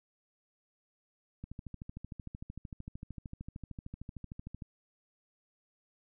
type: click train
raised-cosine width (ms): 5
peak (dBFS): -30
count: 43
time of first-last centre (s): 1.44-4.622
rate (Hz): 13.2
effects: none